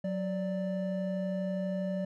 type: tone pair together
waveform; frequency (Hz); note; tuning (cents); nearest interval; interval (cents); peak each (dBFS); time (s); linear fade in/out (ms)
triangle; 184.99 / 587.3; F#3 / D5; 0 / 0; octave + minor sixth; 2000; -30 / -33; 0.04-2.05; 5
effects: none